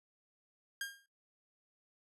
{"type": "tone with exponential decay", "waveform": "sawtooth", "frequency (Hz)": 1612, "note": "G6", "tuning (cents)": 48, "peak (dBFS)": -31, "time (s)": [0.81, 1.06], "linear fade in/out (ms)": 2, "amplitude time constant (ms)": 54, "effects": ["noise-tail reverb RT60 0.2 s tail -19 dB re dry", "resampled to 32000 Hz"]}